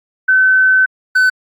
sine / triangle tone pair in turn, 1524 / 1512.6 Hz, G6 / F#6, -49 / +38 cents, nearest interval unison, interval 13 cents, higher first, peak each -7 / -6 dBFS, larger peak second, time 0.28-0.86 / 1.15-1.3 s, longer first, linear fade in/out 10 ms, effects AAC 64 kbps

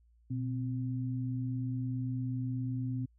sine tone pair together, 122.4 / 259.5 Hz, B2 / C4, -15 / -14 cents, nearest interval octave + minor second, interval 1301 cents, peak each -33 / -37 dBFS, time 0.3-3.06 s, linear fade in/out 10 ms, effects added 58 Hz sine -62 dBFS peak until 3.18 s

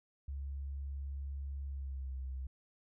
sine tone with pitch glide, 69.3 to 65.49 Hz, C#2 to C2, 0 to +2 cents, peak -38 dBFS, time 0.28-2.47 s, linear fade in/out 5 ms, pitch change -98 cents, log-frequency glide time 1.67-2.15 s, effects none

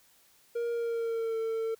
triangle tone with pitch glide, 470.3 to 449.3 Hz, A#4 to A4, +15 to +36 cents, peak -27 dBFS, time 0.55-1.75 s, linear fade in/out 10 ms, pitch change -79 cents, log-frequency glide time 0.71-1.39 s, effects white hiss -63 dBFS RMS until 1.79 s

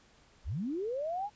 sine linear sweep, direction up, 36.13 to 853 Hz, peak -32 dBFS, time 0.44-1.3 s, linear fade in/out 50 ms, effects pink hiss -63 dBFS RMS until 1.35 s + resampled to 16000 Hz

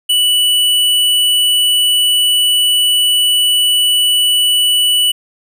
square tone, 2960 Hz, F#7, in tune, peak -10 dBFS, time 0.09-5.12 s, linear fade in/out 10 ms, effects none

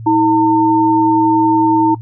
sine tone pair together, 320.1 / 905.4 Hz, D#4 / A5, +49 / +49 cents, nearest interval octave + tritone, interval 1800 cents, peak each -11 dBFS, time 0.06-1.95 s, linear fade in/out 10 ms, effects noise-tail reverb RT60 0.1 s tail -20 dB re dry + added 113 Hz sine -26 dBFS peak until 2.01 s

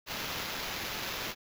blue noise with sample-and-hold, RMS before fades -37 dBFS, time 0.06-1.35 s, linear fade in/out 50 ms, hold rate 8820 Hz, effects none

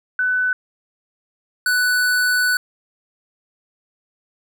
sine / square tone pair in turn, 1500 / 1488.8 Hz, F#6 / F#6, +23 / +10 cents, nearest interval unison, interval 13 cents, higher first, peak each -16 dBFS, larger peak neither, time 0.19-0.53 / 1.66-2.57 s, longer second, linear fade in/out 2 ms, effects none

